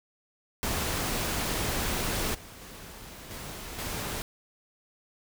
pink noise with level steps, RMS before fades -30 / -47 / -45 / -40 / -34 dBFS, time 0.63-4.22 s, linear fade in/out 0 ms, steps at 2.34 / 2.61 / 3.3 / 3.78 s, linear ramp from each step 10 ms, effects none

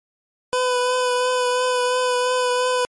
25% pulse tone with vibrato, 500 Hz, B4, 21 cents sharp, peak -14 dBFS, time 0.53-2.85 s, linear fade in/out 0 ms, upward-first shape triangle, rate 2.9 Hz, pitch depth 23 cents each way, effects MP3 48 kbps

